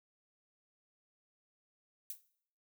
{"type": "noise with exponential decay", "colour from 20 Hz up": "violet", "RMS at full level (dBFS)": -38, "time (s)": [2.1, 2.22], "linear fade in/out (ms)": 1, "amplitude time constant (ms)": 24, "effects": ["noise-tail reverb RT60 0.6 s tail -17 dB re dry"]}